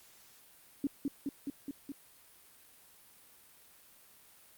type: tone with echo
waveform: sine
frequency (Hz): 280.1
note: C#4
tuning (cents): +18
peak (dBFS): -28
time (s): 0.84-0.87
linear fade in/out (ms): 2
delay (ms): 210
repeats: 5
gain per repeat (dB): -2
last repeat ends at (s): 1.92
effects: white hiss -60 dBFS RMS until 4.57 s + Opus 48 kbps